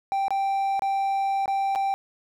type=tone with dropouts; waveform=triangle; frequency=784 Hz; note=G5; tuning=in tune; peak=-20 dBFS; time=0.12-1.94 s; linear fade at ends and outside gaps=0 ms; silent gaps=0.282-0.306 / 0.794-0.821 / 1.458-1.479 / 1.751-1.758 s; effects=none